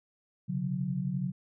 sine tone cluster, 129.4 / 141.2 / 183.1 Hz, C3 / C#3 / F#3, -19 / +32 / -18 cents, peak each -38 / -33 / -32 dBFS, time 0.48-1.32 s, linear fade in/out 20 ms, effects none

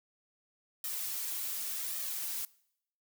blue noise with flanger, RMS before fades -37 dBFS, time 0.84-2.45 s, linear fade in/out 2 ms, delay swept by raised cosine 1.6 to 5.4 ms, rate 0.88 Hz, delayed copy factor +0.55, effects noise-tail reverb RT60 0.7 s tail -22 dB re dry

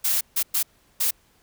blue noise bursts at uneven times, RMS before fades -22 dBFS, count 4, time 0.04-0.21 / 0.36-0.43 / 0.54-0.63 / 1-1.11 s, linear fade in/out 10 ms, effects pink hiss -61 dBFS RMS until 1.42 s

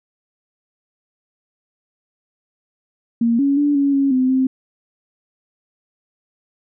sine tone with pitch steps, 232.7 / 279.2 / 290.1 / 280.3 / 275.8 / 257.3 / 261.5 Hz, A#3 / C#4 / D4 / C#4 / C#4 / C4 / C4, -3 / +13 / -21 / +19 / -9 / -29 / -1 cents, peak -13 dBFS, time 3.21-4.47 s, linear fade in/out 5 ms, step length 180 ms, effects none

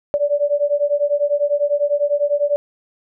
sine beating tone pair, 575 / 585 Hz, D5 / D5, -37 / -7 cents, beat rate 10 Hz, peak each -18 dBFS, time 0.14-2.56 s, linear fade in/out 0 ms, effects none

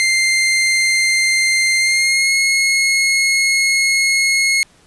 sawtooth tone with pitch glide, 2093 to 2167 Hz, C7 to C#7, 0 to -40 cents, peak -9 dBFS, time 0-4.63 s, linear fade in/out 0 ms, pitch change +60 cents, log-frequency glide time 1.77-2.32 s, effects pink hiss -51 dBFS RMS until 4.86 s + resampled to 24000 Hz

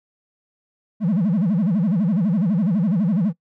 triangle tone with vibrato, 189.4 Hz, F#3, 41 cents sharp, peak -13 dBFS, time 1-3.33 s, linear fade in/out 50 ms, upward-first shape sine, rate 12 Hz, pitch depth 290 cents each way, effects noise-tail reverb RT60 0.1 s tail -22 dB re dry + tanh soft clip ceiling -11 dBFS

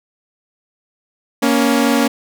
sawtooth tone pair together, 234.9 / 279.4 Hz, A#3 / C#4, +13 / +14 cents, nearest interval minor third, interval 301 cents, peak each -11 dBFS, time 1.42-2.08 s, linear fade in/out 10 ms, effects none

